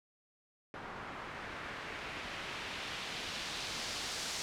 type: noise with low-pass filter sweep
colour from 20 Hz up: white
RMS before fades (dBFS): -42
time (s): 0.74-4.42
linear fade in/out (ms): 0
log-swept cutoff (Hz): 1300 to 6000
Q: 1.1
effects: none